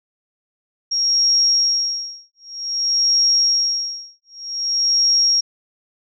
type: tone with tremolo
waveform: sine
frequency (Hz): 5588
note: F8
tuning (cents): 0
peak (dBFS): -12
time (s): 0.91-5.41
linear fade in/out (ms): 10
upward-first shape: sine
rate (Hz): 0.53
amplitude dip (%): 100
effects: none